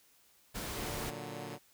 pink noise, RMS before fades -40 dBFS, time 0.54-1.11 s, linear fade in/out 20 ms
10% pulse chord, Bb augmented, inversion none, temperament equal, 116.54 / 146.83 / 185 Hz, Bb2 / D3 / F#3, 0 / 0 / 0 cents, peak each -37 / -36 / -39 dBFS, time 0.74-1.59 s, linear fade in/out 50 ms
effects white hiss -66 dBFS RMS until 1.73 s

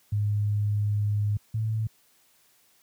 sine tone pair in turn, 103.83 / 110 Hz, G#2 / A2, 0 / 0 cents, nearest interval minor second, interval 100 cents, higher second, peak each -22 / -24 dBFS, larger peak first, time 0.12-1.37 / 1.54-1.87 s, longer first, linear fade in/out 5 ms, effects white hiss -63 dBFS RMS until 2.82 s + high-pass 60 Hz 12 dB/octave

